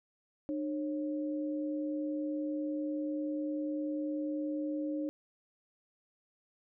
sine tone pair together, 301.7 / 545 Hz, D4 / C#5, +47 / -29 cents, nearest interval minor seventh, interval 1024 cents, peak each -33 / -40 dBFS, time 0.49-5.09 s, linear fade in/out 0 ms, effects none

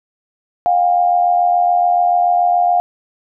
sine tone pair together, 710 / 797 Hz, F5 / G5, +28 / +28 cents, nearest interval major second, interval 200 cents, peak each -11 / -19 dBFS, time 0.66-2.8 s, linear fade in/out 0 ms, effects none

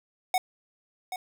square tone with echo, 740 Hz, F#5, in tune, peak -22 dBFS, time 0.34-0.38 s, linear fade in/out 2 ms, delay 780 ms, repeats 1, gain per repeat -10 dB, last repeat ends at 1.16 s, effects none

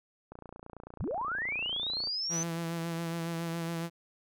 click train, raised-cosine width 1 ms, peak -31 dBFS, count 52, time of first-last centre 0.32-2.073 s, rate 29.1 Hz
sine linear sweep, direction up, 43.65 to 6190 Hz, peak -31 dBFS, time 1-2.43 s, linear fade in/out 0 ms
sawtooth tone with vibrato, 167.1 Hz, E3, 24 cents sharp, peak -29 dBFS, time 2.29-3.9 s, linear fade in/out 50 ms, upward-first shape sine, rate 7.2 Hz, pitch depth 27 cents each way
effects none

